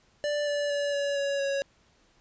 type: tone with pitch steps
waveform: square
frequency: 587.3 / 580.6 / 573.9 / 567.3 / 560.8 / 554.3 Hz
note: D5 / D5 / D5 / C#5 / C#5 / C#5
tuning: 0 / -20 / -40 / +40 / +20 / 0 cents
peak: -27 dBFS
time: 0.24-1.62 s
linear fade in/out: 0 ms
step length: 230 ms
effects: pink hiss -64 dBFS RMS until 2.2 s + resampled to 16000 Hz